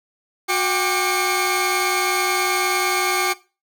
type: tone cluster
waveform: sawtooth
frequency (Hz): 365.5 / 791 / 1182 / 2174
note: F#4 / G5 / D6 / C#7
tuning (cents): -21 / +15 / +11 / -34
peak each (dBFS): -20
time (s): 0.48-3.34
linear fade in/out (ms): 20
effects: noise-tail reverb RT60 0.3 s tail -19 dB re dry